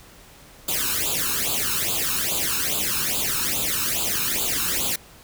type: noise with flanger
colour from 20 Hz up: white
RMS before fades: -24 dBFS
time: 0.68-4.96 s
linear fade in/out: 5 ms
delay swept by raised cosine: 0.26 to 0.77 ms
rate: 2.4 Hz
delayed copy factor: +0.9
effects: pink hiss -48 dBFS RMS until 5.23 s